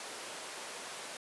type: high-pass noise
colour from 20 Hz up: pink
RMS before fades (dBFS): -44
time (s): 0-1.17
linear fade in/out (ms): 2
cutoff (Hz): 460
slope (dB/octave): 12
effects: resampled to 24000 Hz